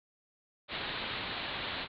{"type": "low-pass noise", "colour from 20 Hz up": "white", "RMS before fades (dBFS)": -38, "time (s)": [0.68, 1.88], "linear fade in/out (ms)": 50, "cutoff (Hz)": 4200, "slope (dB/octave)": 96, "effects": []}